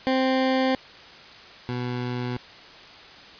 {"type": "tone pair in turn", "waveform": "20% pulse", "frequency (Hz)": [261.6, 123.46], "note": ["C4", "B2"], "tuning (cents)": [0, 0], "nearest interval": "octave + minor second", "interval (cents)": 1300, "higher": "first", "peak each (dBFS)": [-15, -22], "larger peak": "first", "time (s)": [[0.07, 0.75], [1.69, 2.37]], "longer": "neither", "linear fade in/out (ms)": 0, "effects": ["white hiss -45 dBFS RMS until 3.39 s", "resampled to 11025 Hz"]}